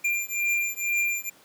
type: beating tone pair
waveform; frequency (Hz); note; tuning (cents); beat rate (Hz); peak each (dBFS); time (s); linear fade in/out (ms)
square; 2385 / 2387.1; D7 / D7; +26 / +28; 2.1; -28; 0.04-1.3; 10
effects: pink hiss -55 dBFS RMS until 1.44 s + high-pass 200 Hz 12 dB/octave